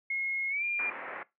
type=tone with pitch glide; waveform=sine; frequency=2161 to 2398 Hz; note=C#7 to D7; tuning=-45 to +36 cents; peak=-29 dBFS; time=0.1-0.9 s; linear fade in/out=5 ms; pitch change=+181 cents; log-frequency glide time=0.49-0.64 s
type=low-pass noise; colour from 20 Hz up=white; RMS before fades=-40 dBFS; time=0.79-1.23 s; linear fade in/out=2 ms; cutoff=2200 Hz; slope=48 dB/octave
effects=noise-tail reverb RT60 0.2 s tail -20 dB re dry + high-pass 400 Hz 12 dB/octave